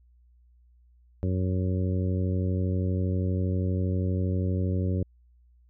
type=harmonic tone; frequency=92.5 Hz; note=F#2; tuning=in tune; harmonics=1 / 2 / 3 / 4 / 5 / 6; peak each=-25 / -31 / -35 / -37 / -39 / -41 dBFS; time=1.23-5.03 s; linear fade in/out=0 ms; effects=added 60 Hz sine -56 dBFS peak until 5.69 s